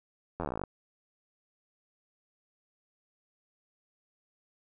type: slowing click train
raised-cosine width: 1 ms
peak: -20 dBFS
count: 16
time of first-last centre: 0.4-0.637 s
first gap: 11 ms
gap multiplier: 1.05
effects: none